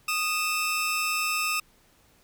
sawtooth tone pair together, 1239 / 2650 Hz, D#6 / E7, -8 / +9 cents, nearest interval octave + minor second, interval 1317 cents, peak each -25 / -24 dBFS, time 0.08-1.6 s, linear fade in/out 5 ms, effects pink hiss -61 dBFS RMS until 2.23 s

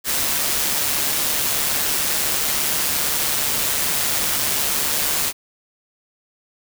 white noise with amplitude modulation, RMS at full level -19 dBFS, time 0.04-5.33 s, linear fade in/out 50 ms, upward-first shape sine, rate 146 Hz, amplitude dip 40%, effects none

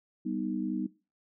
sine chord, G augmented, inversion none, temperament equal, 196 / 246.9 / 311.1 Hz, G3 / B3 / D#4, 0 / 0 / 0 cents, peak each -35 / -34 / -34 dBFS, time 0.25-0.87 s, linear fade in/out 10 ms, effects noise-tail reverb RT60 0.3 s tail -19 dB re dry

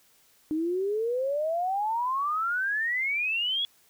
sine exponential sweep, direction up, 303 to 3400 Hz, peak -25 dBFS, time 0.51-3.65 s, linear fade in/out 0 ms, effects white hiss -62 dBFS RMS until 3.89 s

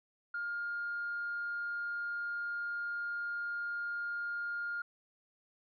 sine tone, 1412 Hz, F6, 19 cents sharp, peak -34 dBFS, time 0.34-4.82 s, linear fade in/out 5 ms, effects tanh soft clip ceiling -30 dBFS

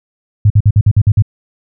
sine tone bursts, 104.3 Hz, G#2, 8 cents sharp, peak -4 dBFS, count 8, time 0.45-1.223 s, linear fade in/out 5 ms, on 52 ms, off 51 ms, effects none

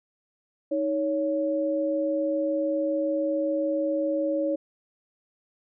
sine tone pair together, 313.8 / 559.1 Hz, D#4 / C#5, +15 / +15 cents, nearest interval minor seventh, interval 1000 cents, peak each -27 / -25 dBFS, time 0.71-4.56 s, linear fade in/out 10 ms, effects none

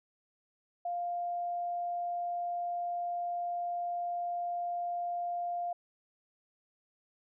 sine tone, 700 Hz, F5, 4 cents sharp, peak -32 dBFS, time 0.85-5.73 s, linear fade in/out 5 ms, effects none

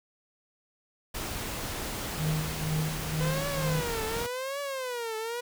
pink noise, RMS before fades -35 dBFS, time 1.14-4.27 s, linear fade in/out 10 ms
triangle tone with tremolo, 155.56 Hz, D#3, in tune, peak -24 dBFS, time 2.18-3.82 s, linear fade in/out 20 ms, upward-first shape sine, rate 2.1 Hz, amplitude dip 75%
sawtooth tone with vibrato, 499.5 Hz, B4, 20 cents sharp, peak -28 dBFS, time 3.2-5.41 s, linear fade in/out 10 ms, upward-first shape triangle, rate 0.89 Hz, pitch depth 240 cents each way
effects none

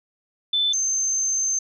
sine tone pair in turn, 3520 / 6272 Hz, A7 / G8, 0 / 0 cents, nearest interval minor seventh, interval 1000 cents, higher second, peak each -18 / -20 dBFS, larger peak first, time 0.53-0.73 / 0.73-1.59 s, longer second, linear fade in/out 5 ms, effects none

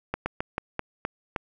slowing click train, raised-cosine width 0.5 ms, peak -12 dBFS, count 7, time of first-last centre 0.14-1.362 s, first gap 120 ms, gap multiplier 1.21, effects none

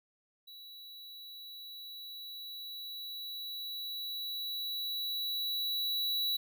square tone with level ramp, 3928 Hz, B7, 10 cents flat, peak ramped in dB -49 to -30 dBFS, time 0.47-6.37 s, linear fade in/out 10 ms, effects none

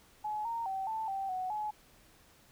sine tone with pitch steps, 849 / 924 / 770 / 883 / 778 / 742 / 848 Hz, G#5 / A#5 / G5 / A5 / G5 / F#5 / G#5, +38 / -16 / -31 / +6 / -13 / +5 / +36 cents, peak -33 dBFS, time 0.24-1.71 s, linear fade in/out 10 ms, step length 210 ms, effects pink hiss -62 dBFS RMS until 2.51 s

